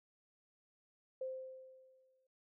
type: tone with exponential decay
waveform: sine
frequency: 521 Hz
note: C5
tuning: 7 cents flat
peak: -37 dBFS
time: 1.21-2.27 s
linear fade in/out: 5 ms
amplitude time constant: 230 ms
effects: none